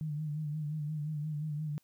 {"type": "tone with vibrato", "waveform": "sine", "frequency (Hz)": 151.5, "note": "D#3", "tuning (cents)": -46, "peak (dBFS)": -33, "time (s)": [0.01, 1.78], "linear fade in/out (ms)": 0, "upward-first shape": "sine", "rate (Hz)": 5.7, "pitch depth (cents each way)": 55, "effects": ["white hiss -73 dBFS RMS until 1.83 s"]}